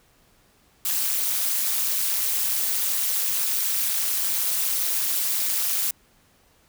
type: noise with amplitude modulation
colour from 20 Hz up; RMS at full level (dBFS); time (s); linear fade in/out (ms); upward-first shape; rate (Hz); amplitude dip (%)
blue; -20; 0.85-5.91; 5; sine; 200; 95
effects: pink hiss -60 dBFS RMS until 6.68 s